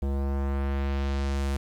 square tone with low-pass filter sweep, 69 Hz, C#2, 7 cents flat, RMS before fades -27 dBFS, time 0.02-1.57 s, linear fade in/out 5 ms, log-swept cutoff 580 to 12000 Hz, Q 0.83, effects 9-bit

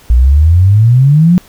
sine exponential sweep, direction up, 57.4 to 184 Hz, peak -3 dBFS, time 0.1-1.38 s, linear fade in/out 0 ms, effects pink hiss -41 dBFS RMS until 1.48 s

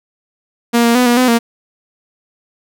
sawtooth tone with pitch steps, 235.8 / 233.9 / 249.1 / 240.2 / 253.5 / 233 Hz, A#3 / A#3 / B3 / B3 / B3 / A#3, +20 / +6 / +15 / -48 / +45 / -1 cents, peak -5 dBFS, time 0.73-1.39 s, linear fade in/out 20 ms, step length 110 ms, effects none

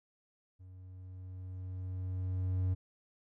triangle tone with level ramp, 92.5 Hz, F#2, in tune, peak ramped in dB -48 to -26 dBFS, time 0.59-2.75 s, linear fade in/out 20 ms, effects none

